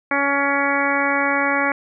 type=harmonic tone; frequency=280.6 Hz; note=C#4; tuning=21 cents sharp; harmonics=1 / 2 / 3 / 4 / 5 / 6 / 7 / 8; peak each=-25 / -25 / -25 / -25 / -25 / -25 / -25 / -25 dBFS; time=0.11-1.72 s; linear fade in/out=2 ms; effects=none